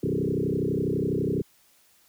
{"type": "tone with frequency modulation", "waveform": "sine", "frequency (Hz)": 278, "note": "C#4", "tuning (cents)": 5, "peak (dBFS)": -23, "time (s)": [0.03, 1.42], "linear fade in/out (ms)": 5, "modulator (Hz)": 32.1, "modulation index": 5.1, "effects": ["white hiss -61 dBFS RMS until 2.08 s"]}